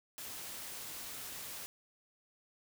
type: noise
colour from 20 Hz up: white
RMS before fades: -45 dBFS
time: 0.18-1.66 s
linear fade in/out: 0 ms
effects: none